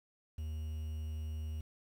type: tone with quantisation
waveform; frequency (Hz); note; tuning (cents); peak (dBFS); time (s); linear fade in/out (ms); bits
triangle; 77.78; D#2; 0; -35; 0.38-1.61; 5; 10
effects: none